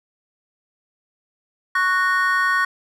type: chord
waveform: triangle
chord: F# major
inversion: second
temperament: just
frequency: 1110 / 1480 / 1850 Hz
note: C#6 / F#6 / A#6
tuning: +2 / 0 / -14 cents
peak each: -19 dBFS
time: 1.75-2.65 s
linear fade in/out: 5 ms
effects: none